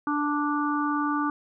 harmonic tone, 293.7 Hz, D4, in tune, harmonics 1 / 3 / 4 / 5, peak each -26 / -32 / -28 / -34 dBFS, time 0.07-1.3 s, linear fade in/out 2 ms, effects none

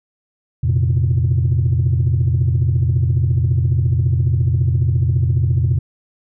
sine chord, F suspended fourth, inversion none, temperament just, 87.31 / 116.41 / 130.96 Hz, F2 / Bb2 / C3, 0 / -2 / +2 cents, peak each -16 dBFS, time 0.63-5.79 s, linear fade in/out 10 ms, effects tanh soft clip ceiling -8 dBFS

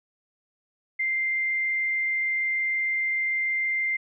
sine tone with frequency modulation, 2093 Hz, C7, in tune, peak -23 dBFS, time 0.99-3.97 s, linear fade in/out 10 ms, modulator 26.6 Hz, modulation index 0.22, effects none

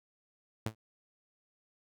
sawtooth tone with exponential decay, 110 Hz, A2, in tune, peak -26 dBFS, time 0.66-0.75 s, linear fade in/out 5 ms, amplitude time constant 19 ms, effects none

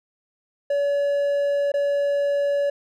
triangle tone with dropouts, 569 Hz, C#5, 45 cents sharp, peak -17 dBFS, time 0.7-2.7 s, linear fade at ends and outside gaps 5 ms, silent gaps 1.719-1.739 s, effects none

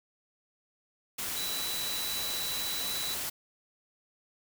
sine tone in noise, 3951 Hz, B7, in tune, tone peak -35 dBFS, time 1.36-3.15 s, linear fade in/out 10 ms, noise white, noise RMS -35 dBFS, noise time 1.18-3.3 s, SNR -3 dB, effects none

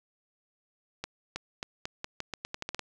accelerating click train, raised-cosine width 0.2 ms, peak -17 dBFS, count 13, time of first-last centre 1.04-2.793 s, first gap 320 ms, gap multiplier 0.84, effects none

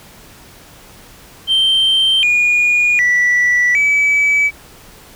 sine tone with pitch steps, 3132 / 2440 / 1959 / 2292 Hz, G7 / D#7 / B6 / D7, -2 / -34 / -15 / -43 cents, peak -8 dBFS, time 1.47-4.51 s, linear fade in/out 50 ms, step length 760 ms, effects tanh soft clip ceiling -8 dBFS + pink hiss -41 dBFS RMS until 5.15 s

